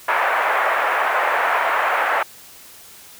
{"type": "band-pass noise", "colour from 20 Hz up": "pink", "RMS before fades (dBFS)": -19, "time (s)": [0.08, 2.23], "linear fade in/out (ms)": 5, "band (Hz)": [650, 2000], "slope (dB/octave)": 24, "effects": ["white hiss -43 dBFS RMS until 3.19 s"]}